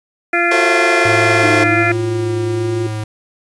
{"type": "harmonic tone", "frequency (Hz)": 344.7, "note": "F4", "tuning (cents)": -23, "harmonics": [1, 2, 4, 5, 6, 7], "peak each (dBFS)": [-19, -19, -19, -19, -19, -19], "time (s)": [0.33, 1.92], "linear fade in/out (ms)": 5}
{"type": "chord", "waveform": "sawtooth", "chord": "F# half-diminished seventh", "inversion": "none", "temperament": "just", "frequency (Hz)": [370, 444, 532.8, 666], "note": ["F#4", "A4", "C5", "E5"], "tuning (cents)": [0, 16, 31, 18], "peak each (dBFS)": -17, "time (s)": [0.51, 1.64], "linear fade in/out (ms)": 5}
{"type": "tone with vibrato", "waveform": "square", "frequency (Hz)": 108, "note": "A2", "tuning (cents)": -32, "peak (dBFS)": -20, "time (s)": [1.05, 3.04], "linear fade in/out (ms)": 5, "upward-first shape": "sine", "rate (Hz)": 1.3, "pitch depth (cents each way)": 14}
{"type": "tone with pitch glide", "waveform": "sine", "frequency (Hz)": [311.1, 351.2], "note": ["D#4", "F4"], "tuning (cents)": [0, 10], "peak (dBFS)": -17, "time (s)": [1.43, 2.87], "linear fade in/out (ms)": 5, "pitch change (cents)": 210, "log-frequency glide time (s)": [1.67, 1.89]}
{"effects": ["resampled to 22050 Hz", "7-bit"]}